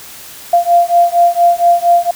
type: beating tone pair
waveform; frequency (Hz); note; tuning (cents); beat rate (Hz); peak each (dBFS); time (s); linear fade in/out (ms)
sine; 691 / 695.3; F5 / F5; -19 / -8; 4.3; -10; 0.53-2.11; 5
effects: white hiss -33 dBFS RMS until 2.15 s